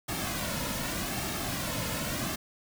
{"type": "noise with flanger", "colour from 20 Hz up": "pink", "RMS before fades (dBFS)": -33, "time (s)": [0.08, 2.36], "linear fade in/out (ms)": 10, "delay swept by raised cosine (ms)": [2, 2.58], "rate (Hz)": 0.84, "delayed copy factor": -0.65, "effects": []}